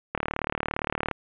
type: click train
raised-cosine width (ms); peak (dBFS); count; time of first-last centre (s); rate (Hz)
0.5; -11; 37; 0.15-1.113; 37.4
effects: resampled to 8000 Hz + 7-bit